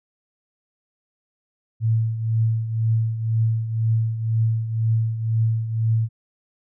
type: tone with tremolo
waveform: sine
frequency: 112.5 Hz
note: A2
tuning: 39 cents sharp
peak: -15 dBFS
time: 1.8-6.09 s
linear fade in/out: 50 ms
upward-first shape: triangle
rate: 2 Hz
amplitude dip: 70%
effects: none